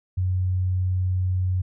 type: tone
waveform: sine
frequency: 92.1 Hz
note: F#2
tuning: 7 cents flat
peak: -20 dBFS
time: 0.17-1.62 s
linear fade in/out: 10 ms
effects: none